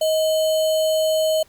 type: tone with sample-and-hold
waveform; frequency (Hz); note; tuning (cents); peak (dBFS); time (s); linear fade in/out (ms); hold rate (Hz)
sine; 630; D#5; +21; -16; 0.01-1.43; 5; 3675
effects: pink hiss -55 dBFS RMS until 1.48 s + Opus 48 kbps